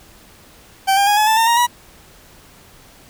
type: tone with pitch steps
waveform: 40% pulse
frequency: 775 / 800 / 825.8 / 852.5 / 880 / 908.4 / 937.7 / 968 Hz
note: G5 / G5 / G#5 / G#5 / A5 / A#5 / A#5 / B5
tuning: -20 / +35 / -10 / +45 / 0 / -45 / +10 / -35 cents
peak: -11 dBFS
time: 0.87-1.67 s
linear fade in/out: 20 ms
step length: 100 ms
effects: pink hiss -46 dBFS RMS until 3.09 s